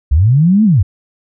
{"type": "linear two-way sweep", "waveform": "sine", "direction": "up then down", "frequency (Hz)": [61.74, 224.8, 77.4], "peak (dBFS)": -6, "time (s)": [0.11, 0.83], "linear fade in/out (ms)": 10, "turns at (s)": 0.64, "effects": []}